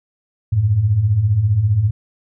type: beating tone pair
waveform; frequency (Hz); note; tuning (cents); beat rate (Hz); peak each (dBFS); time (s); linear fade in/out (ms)
sine; 92.4 / 107.4; F#2 / A2; -2 / -41; 15; -20 / -13; 0.52-1.91; 10
effects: none